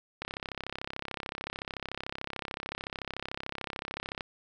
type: click train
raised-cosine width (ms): 0.3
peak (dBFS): -19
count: 135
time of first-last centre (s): 0.22-4.208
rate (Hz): 33.6
effects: none